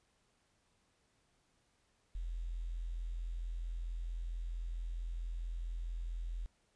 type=tone with quantisation; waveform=sine; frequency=42.24 Hz; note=E1; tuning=43 cents sharp; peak=-37 dBFS; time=2.15-6.46 s; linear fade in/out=0 ms; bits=11; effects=pink hiss -75 dBFS RMS until 6.75 s + resampled to 22050 Hz